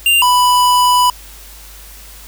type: tone pair in turn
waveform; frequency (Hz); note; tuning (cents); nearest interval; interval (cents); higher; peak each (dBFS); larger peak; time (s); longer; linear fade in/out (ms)
square; 2787 / 990.5; F7 / B5; -4 / +5; octave + tritone; 1791; first; -9; neither; 0.06-0.22 / 0.22-1.1; second; 2
effects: added 50 Hz sine -37 dBFS peak until 2.27 s + white hiss -38 dBFS RMS until 2.27 s